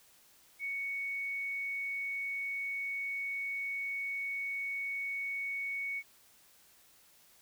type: tone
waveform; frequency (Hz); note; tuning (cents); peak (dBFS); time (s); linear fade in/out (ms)
sine; 2225; C#7; +6; -34; 0.59-6.03; 50
effects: white hiss -63 dBFS RMS until 7.41 s